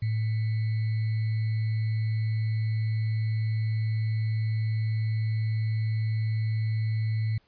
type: tone with sample-and-hold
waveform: sine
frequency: 110 Hz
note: A2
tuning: in tune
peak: -24 dBFS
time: 0.02-7.38 s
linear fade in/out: 5 ms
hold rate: 2100 Hz
effects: pink hiss -66 dBFS RMS until 7.47 s + resampled to 11025 Hz